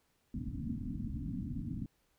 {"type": "low-pass noise", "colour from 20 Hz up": "white", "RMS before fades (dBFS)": -39, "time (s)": [0.34, 1.86], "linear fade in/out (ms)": 2, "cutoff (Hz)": 290, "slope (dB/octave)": 96, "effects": ["pink hiss -75 dBFS RMS until 2.18 s"]}